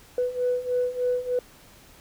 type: beating tone pair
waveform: sine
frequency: 493.9 / 497.2 Hz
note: B4 / B4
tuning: 0 / +12 cents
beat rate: 3.3 Hz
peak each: -27 / -24 dBFS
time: 0.18-1.39 s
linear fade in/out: 2 ms
effects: tanh soft clip ceiling -16 dBFS + pink hiss -52 dBFS RMS until 2 s